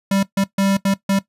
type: tone bursts at uneven times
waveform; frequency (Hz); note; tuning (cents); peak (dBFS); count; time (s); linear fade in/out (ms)
square; 196; G3; 0; -15; 5; 0.11-0.23 / 0.37-0.44 / 0.58-0.77 / 0.85-0.94 / 1.09-1.19; 5
effects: noise-tail reverb RT60 0.1 s tail -17 dB re dry + resampled to 32000 Hz